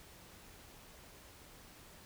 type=silence; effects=pink hiss -57 dBFS RMS until 2.05 s